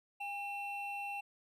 triangle tone pair together, 806.9 / 2700 Hz, G5 / E7, +50 / +41 cents, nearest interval octave + major sixth, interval 2091 cents, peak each -39 / -40 dBFS, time 0.2-1.21 s, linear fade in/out 10 ms, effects none

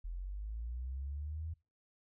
sine linear sweep, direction up, 41 to 82.41 Hz, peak -38 dBFS, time 0.04-1.54 s, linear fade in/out 10 ms, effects noise-tail reverb RT60 0.3 s tail -24 dB re dry

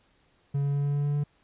triangle tone with pitch steps, 140.7 / 141.52 / 142.33 / 143.16 / 143.99 / 144.82 / 145.66 Hz, C#3 / C#3 / C#3 / D3 / D3 / D3 / D3, +26 / +36 / +46 / -44 / -34 / -24 / -14 cents, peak -22 dBFS, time 0.54-1.24 s, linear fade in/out 10 ms, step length 100 ms, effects pink hiss -66 dBFS RMS until 1.43 s + resampled to 8000 Hz

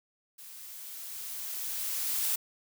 blue noise with level ramp, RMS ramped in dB -48 to -29 dBFS, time 0.38-2.36 s, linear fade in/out 10 ms, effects none

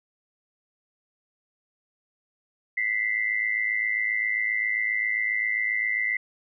sine tone pair together, 1975.5 / 2083 Hz, B6 / C7, 0 / -8 cents, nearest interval minor second, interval 92 cents, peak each -26 dBFS, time 2.77-6.17 s, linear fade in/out 5 ms, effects none

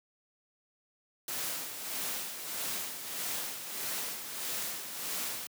white noise with tremolo, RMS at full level -35 dBFS, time 1.28-5.47 s, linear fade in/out 2 ms, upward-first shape sine, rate 1.6 Hz, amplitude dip 55%, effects high-pass 150 Hz 12 dB/octave

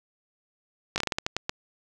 slowing click train, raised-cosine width 0.2 ms, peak -9 dBFS, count 10, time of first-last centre 0.96-1.494 s, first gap 19 ms, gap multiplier 1.27, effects none

